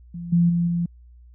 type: tone with level steps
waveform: sine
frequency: 171.7 Hz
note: F3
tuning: 29 cents flat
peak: -30 / -14 / -18 / -20 dBFS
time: 0.14-0.86 s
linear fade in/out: 5 ms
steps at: 0.32 / 0.49 / 0.67 s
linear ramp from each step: 10 ms
effects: added 60 Hz sine -45 dBFS peak until 1.34 s